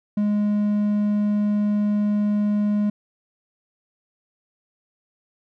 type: tone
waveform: triangle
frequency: 207.7 Hz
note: G#3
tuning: in tune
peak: -16 dBFS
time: 0.17-2.9 s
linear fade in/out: 5 ms
effects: none